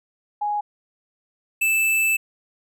sine / square tone pair in turn, 830.6 / 2637 Hz, G#5 / E7, 0 / 0 cents, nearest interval octave + minor sixth, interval 2000 cents, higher second, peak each -21 / -18 dBFS, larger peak second, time 0.41-0.61 / 1.61-2.17 s, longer second, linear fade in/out 10 ms, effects none

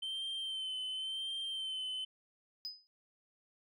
sine tone with vibrato, 3100 Hz, G7, 20 cents flat, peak -34 dBFS, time 0.02-2.05 s, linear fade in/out 10 ms, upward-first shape sine, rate 0.93 Hz, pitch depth 36 cents each way
sine tone with exponential decay, 5010 Hz, D#8, 11 cents sharp, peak -34 dBFS, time 2.65-2.87 s, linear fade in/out 0 ms, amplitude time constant 47 ms
effects tanh soft clip ceiling -36 dBFS

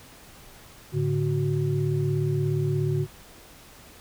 sine tone cluster, 107.3 / 144.2 / 369.6 Hz, A2 / D3 / F#4, -43 / -31 / -2 cents, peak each -28 / -24 / -29 dBFS, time 0.92-3.07 s, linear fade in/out 50 ms, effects pink hiss -49 dBFS RMS until 4 s

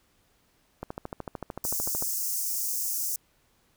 click train, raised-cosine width 1 ms, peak -20 dBFS, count 17, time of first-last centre 0.83-2.024 s, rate 13.4 Hz
white high-pass noise, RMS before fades -30 dBFS, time 1.64-3.16 s, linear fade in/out 2 ms, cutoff 5400 Hz, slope 48 dB/octave
effects pink hiss -67 dBFS RMS until 3.76 s

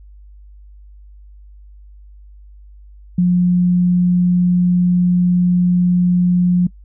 sine tone, 178.2 Hz, F3, 35 cents sharp, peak -10 dBFS, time 3.18-6.67 s, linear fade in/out 5 ms, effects noise-tail reverb RT60 0.1 s tail -22 dB re dry + added 50 Hz sine -38 dBFS peak until 6.84 s

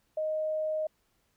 sine tone, 622.3 Hz, D#5, in tune, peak -28 dBFS, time 0.17-0.87 s, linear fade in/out 5 ms, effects pink hiss -73 dBFS RMS until 1.36 s

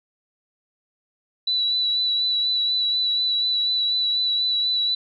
sine tone with vibrato, 3951 Hz, B7, in tune, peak -19 dBFS, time 1.47-4.95 s, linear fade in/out 5 ms, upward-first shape sine, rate 4.1 Hz, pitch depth 21 cents each way, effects none

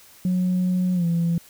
sine tone with pitch glide, 182.4 to 169.21 Hz, F#3 to E3, -24 to +46 cents, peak -17 dBFS, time 0.25-1.38 s, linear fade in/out 2 ms, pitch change -130 cents, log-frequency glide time 0.94-1.05 s, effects tanh soft clip ceiling -16 dBFS + white hiss -50 dBFS RMS until 1.49 s

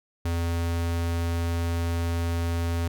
square tone, 84.6 Hz, E2, 45 cents sharp, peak -25 dBFS, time 0.25-2.88 s, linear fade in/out 5 ms, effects none

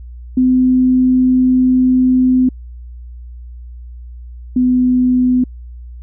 sine tone pair in turn, 255.1 / 251.4 Hz, C4 / B3, -44 / +31 cents, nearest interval unison, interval 25 cents, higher first, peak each -8 / -9 dBFS, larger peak first, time 0.37-2.49 / 4.56-5.44 s, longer first, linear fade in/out 5 ms, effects added 60 Hz sine -29 dBFS peak until 6.02 s

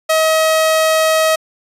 sawtooth tone, 636 Hz, D#5, 38 cents sharp, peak -7 dBFS, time 0.09-1.36 s, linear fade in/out 10 ms, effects resampled to 32000 Hz

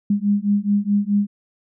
sine beating tone pair, 201.5 / 206.2 Hz, G3 / G#3, +48 / -12 cents, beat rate 4.7 Hz, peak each -19 dBFS, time 0.1-1.27 s, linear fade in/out 5 ms, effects none

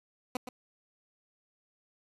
15% pulse tone with echo, 251.5 Hz, B3, 32 cents sharp, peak -24 dBFS, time 0.35-0.37 s, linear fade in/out 2 ms, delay 120 ms, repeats 1, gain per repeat -9 dB, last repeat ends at 0.49 s, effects resampled to 32000 Hz

